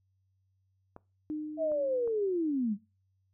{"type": "clicks", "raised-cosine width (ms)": 1, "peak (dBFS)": [-32, -36, -35], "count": 3, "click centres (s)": [0.964, 1.718, 2.076]}
{"type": "tone with exponential decay", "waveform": "sine", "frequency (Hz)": 304.9, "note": "D#4", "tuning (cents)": -35, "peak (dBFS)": -31, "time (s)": [1.3, 2.73], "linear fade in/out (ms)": 0, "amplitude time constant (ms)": 310}
{"type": "linear sweep", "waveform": "sine", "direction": "down", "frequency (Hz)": [659.3, 191.3], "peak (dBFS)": -27, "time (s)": [1.57, 2.77], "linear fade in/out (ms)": 50}
{"effects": ["noise-tail reverb RT60 0.3 s tail -21 dB re dry", "added 95 Hz sine -70 dBFS peak until 3.33 s"]}